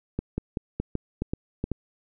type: two click trains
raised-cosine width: 3 ms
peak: -14 / -14 dBFS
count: 4 / 5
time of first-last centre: 0.38-1.641 / 0.19-1.717 s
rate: 2.38 / 2.62 Hz
effects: none